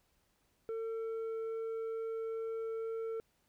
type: tone with tanh clipping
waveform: sine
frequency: 449.8 Hz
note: A4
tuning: 38 cents sharp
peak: -37 dBFS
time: 0.69-3.2 s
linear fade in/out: 0 ms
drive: 5 dB
effects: pink hiss -75 dBFS RMS until 3.48 s